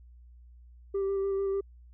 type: tone with vibrato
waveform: sine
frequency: 392 Hz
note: G4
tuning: in tune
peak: -24 dBFS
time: 0.94-1.61 s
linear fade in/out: 10 ms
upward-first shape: square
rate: 6.7 Hz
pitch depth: 12 cents each way
effects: tanh soft clip ceiling -26 dBFS + added 60 Hz sine -50 dBFS peak until 1.93 s